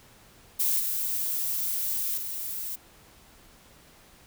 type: noise with level steps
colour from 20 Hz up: violet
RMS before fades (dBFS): -25 / -29 / -34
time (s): 0.59-2.76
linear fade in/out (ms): 10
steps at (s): 0.79 / 2.17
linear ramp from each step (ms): 10
effects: pink hiss -55 dBFS RMS until 4.26 s